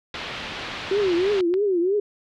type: low-pass noise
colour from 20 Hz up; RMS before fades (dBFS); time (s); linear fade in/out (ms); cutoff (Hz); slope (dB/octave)
white; -33; 0.14-1.41; 2; 3700; 24
type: tone with vibrato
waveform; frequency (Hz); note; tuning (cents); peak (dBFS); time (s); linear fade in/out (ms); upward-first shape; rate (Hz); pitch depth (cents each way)
sine; 376; F#4; +28; -18; 0.91-2; 5; triangle; 3.1; 210
type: click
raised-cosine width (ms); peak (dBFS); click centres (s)
0.3; -20; 1.54
effects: none